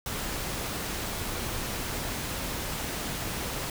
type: noise with amplitude modulation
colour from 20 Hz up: pink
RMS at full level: -32 dBFS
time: 0.06-3.7 s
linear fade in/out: 2 ms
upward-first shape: sine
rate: 211 Hz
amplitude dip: 25%
effects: none